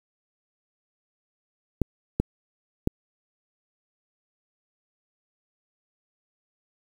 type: clicks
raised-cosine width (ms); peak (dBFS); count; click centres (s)
3; -8; 3; 1.817 / 2.2 / 2.874
effects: 7-bit